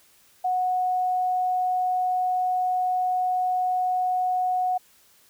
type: tone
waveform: sine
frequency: 734 Hz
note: F#5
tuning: 14 cents flat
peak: -21 dBFS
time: 0.44-4.78 s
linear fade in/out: 10 ms
effects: white hiss -58 dBFS RMS until 5.29 s